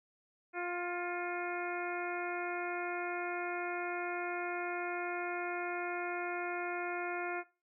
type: harmonic tone with a mistuned harmonic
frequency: 351.8 Hz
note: F4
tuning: 13 cents sharp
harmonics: 1 / 2 / 3 / 4 / 5 / 6 / 7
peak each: -39 / -41 / -47 / -42 / -47 / -45 / -45 dBFS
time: 0.53-7.44 s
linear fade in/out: 50 ms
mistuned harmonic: 6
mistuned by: +27 cents
effects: noise-tail reverb RT60 0.3 s tail -17 dB re dry